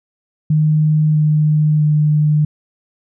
sine tone with pitch steps, 153.8 / 152.39 / 150.98 Hz, D#3 / D#3 / D3, -20 / -36 / +48 cents, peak -10 dBFS, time 0.5-2.45 s, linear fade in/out 5 ms, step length 650 ms, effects none

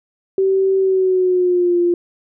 sine tone with pitch glide, 384.5 to 348.5 Hz, G4 to F4, -33 to -4 cents, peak -12 dBFS, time 0.38-1.94 s, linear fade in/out 2 ms, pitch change -171 cents, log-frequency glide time 0.78-1.79 s, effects none

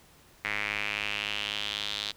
square tone with band-pass filter sweep, 51.91 Hz, G#1, in tune, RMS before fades -33 dBFS, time 0.44-2.12 s, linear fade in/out 10 ms, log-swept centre 2100 to 3800 Hz, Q 4.1, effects pink hiss -58 dBFS RMS until 2.16 s

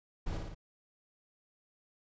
brown noise with echo, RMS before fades -35 dBFS, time 0.26-0.38 s, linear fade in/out 10 ms, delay 56 ms, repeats 3, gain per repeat -3 dB, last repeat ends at 0.548 s, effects resampled to 16000 Hz

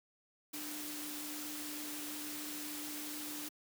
sine tone in noise, 298.9 Hz, D4, 31 cents sharp, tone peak -46 dBFS, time 0.53-3.49 s, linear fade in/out 10 ms, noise white, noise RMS -44 dBFS, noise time 0.53-3.49 s, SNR -5 dB, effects high-pass 150 Hz 12 dB/octave

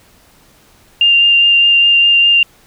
sine tone with vibrato, 2794 Hz, F7, in tune, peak -6 dBFS, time 1.01-2.43 s, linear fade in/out 2 ms, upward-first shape sine, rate 4.9 Hz, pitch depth 10 cents each way, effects pink hiss -48 dBFS RMS until 2.66 s

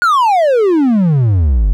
triangle exponential sweep, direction down, 1480 to 43.65 Hz, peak -6 dBFS, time 0.02-1.73 s, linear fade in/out 0 ms, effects none

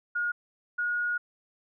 sine tone pair in turn, 1433 / 1443 Hz, F6 / F#6, +44 / -44 cents, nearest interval unison, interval 12 cents, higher second, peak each -26 dBFS, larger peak neither, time 0.15-0.32 / 0.78-1.18 s, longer second, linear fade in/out 10 ms, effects none

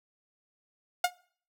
sawtooth tone with exponential decay, 716 Hz, F5, 43 cents sharp, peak -16 dBFS, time 1.04-1.11 s, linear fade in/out 5 ms, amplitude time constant 15 ms, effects noise-tail reverb RT60 0.5 s tail -22 dB re dry

